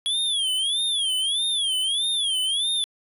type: tone with vibrato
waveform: square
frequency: 3322 Hz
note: G#7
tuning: in tune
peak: -22 dBFS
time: 0.06-2.84 s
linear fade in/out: 0 ms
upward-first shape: sine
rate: 1.6 Hz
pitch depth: 170 cents each way
effects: resampled to 32000 Hz